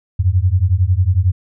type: beating tone pair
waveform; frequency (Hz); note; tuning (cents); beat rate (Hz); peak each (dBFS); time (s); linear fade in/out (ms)
sine; 86.5 / 97.5; F2 / G2; -16 / -9; 11; -14; 0.19-1.32; 10
effects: none

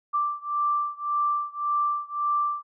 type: beating tone pair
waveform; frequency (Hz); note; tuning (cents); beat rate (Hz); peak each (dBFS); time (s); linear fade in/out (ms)
sine; 1174.7 / 1176.5; D6 / D6; 0 / +3; 1.8; -26 / -27; 0.13-2.63; 20
effects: none

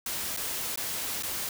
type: noise with dropouts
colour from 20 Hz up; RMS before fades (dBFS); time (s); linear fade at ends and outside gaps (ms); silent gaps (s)
white; -33; 0.06-1.49; 2; 0.365-0.372 / 0.759-0.774 / 1.225-1.233
effects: none

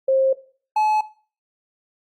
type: tone pair in turn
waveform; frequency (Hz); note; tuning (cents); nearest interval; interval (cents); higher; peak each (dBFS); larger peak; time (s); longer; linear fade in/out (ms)
sine / triangle; 532 / 857; C5 / A5; +29 / -46; minor sixth; 825; second; -14; neither; 0.08-0.33 / 0.76-1.01; neither; 5
effects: noise-tail reverb RT60 0.4 s tail -17 dB re dry + Opus 48 kbps

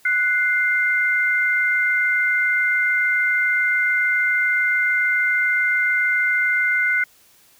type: tone pair together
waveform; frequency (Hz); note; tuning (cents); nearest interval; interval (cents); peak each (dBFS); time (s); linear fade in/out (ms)
sine; 1480 / 2093; F#6 / C7; 0 / 0; tritone; 600; -19 / -19; 0.05-7.04; 5
effects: white hiss -54 dBFS RMS until 7.59 s

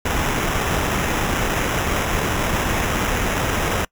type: noise with sample-and-hold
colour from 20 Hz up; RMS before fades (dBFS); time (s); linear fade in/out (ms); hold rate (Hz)
pink; -21; 0.05-3.85; 5; 4410
effects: noise-tail reverb RT60 0.1 s tail -25 dB re dry

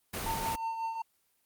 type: noise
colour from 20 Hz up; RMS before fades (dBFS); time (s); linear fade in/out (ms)
pink; -36; 0.13-0.56; 10
type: tone with tremolo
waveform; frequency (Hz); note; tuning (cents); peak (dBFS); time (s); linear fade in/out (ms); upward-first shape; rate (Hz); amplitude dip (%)
triangle; 904; A5; +47; -28; 0.26-1.02; 5; triangle; 5.5; 55
effects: white hiss -73 dBFS RMS until 1.45 s + Opus 24 kbps

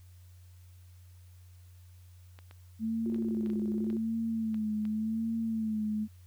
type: clicks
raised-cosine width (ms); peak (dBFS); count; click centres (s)
0.3; -35; 8; 2.389 / 2.511 / 3.145 / 3.461 / 3.501 / 3.901 / 4.544 / 4.853
type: tone with vibrato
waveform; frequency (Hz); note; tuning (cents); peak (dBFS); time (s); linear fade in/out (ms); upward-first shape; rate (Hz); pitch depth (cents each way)
sine; 220; A3; 0; -29; 2.79-6.08; 50; sine; 0.88; 56
type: tone bursts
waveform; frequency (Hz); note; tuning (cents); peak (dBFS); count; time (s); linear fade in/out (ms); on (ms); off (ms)
sine; 351.4; F4; +11; -36; 15; 3.06-3.968; 0; 40; 22
effects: added 90 Hz sine -51 dBFS peak until 6.26 s + white hiss -67 dBFS RMS until 6.26 s

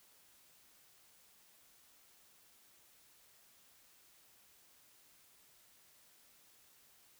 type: silence
effects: white hiss -66 dBFS RMS until 7.19 s

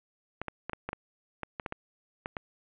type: clicks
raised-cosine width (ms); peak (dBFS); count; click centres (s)
0.5; -19; 12; 0.416 / 0.483 / 0.696 / 0.733 / 0.89 / 0.931 / 1.433 / 1.598 / 1.662 / 1.724 / 2.259 / 2.368
effects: resampled to 8000 Hz + 10-bit

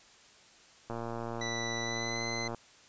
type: click train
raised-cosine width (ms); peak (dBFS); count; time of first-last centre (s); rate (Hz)
1; -24; 192; 0.9-2.547; 116
type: tone with pitch glide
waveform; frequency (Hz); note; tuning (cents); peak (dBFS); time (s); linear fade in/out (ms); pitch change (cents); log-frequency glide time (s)
20% pulse; 1975.5 to 2044; B6 to C7; 0 to -41; -30; 1.41-2.48; 5; +59; 1.82-2.24
effects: white hiss -58 dBFS RMS until 2.88 s + resampled to 16000 Hz

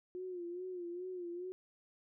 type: tone with vibrato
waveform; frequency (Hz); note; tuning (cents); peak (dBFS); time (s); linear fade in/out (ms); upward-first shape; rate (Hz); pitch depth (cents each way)
sine; 357.3; F4; +40; -40; 0.15-1.52; 0; sine; 2.4; 68
effects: none

